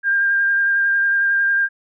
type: tone with vibrato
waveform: sine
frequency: 1600 Hz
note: G6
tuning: 35 cents sharp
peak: -14 dBFS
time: 0.03-1.69 s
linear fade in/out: 50 ms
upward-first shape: sine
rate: 11 Hz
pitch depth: 14 cents each way
effects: none